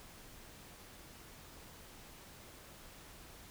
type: silence
effects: pink hiss -55 dBFS RMS until 3.5 s